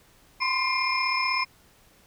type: tone cluster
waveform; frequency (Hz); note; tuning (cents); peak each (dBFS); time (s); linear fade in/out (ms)
sine; 1019 / 1055 / 2113 / 2411 / 5210; C6 / C6 / C7 / D7 / E8; -46 / +14 / +16 / +45 / -21; -29; 0.4-1.45; 20
effects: tanh soft clip ceiling -13 dBFS + pink hiss -58 dBFS RMS until 2.06 s